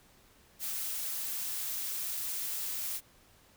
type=noise; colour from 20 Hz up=blue; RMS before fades=-36 dBFS; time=0.59-3.01 s; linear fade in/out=50 ms; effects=pink hiss -62 dBFS RMS until 3.56 s